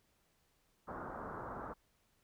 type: low-pass noise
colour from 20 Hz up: white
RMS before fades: -45 dBFS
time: 0.87-1.74 s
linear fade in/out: 20 ms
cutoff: 1400 Hz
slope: 48 dB/octave
effects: pink hiss -75 dBFS RMS until 2.23 s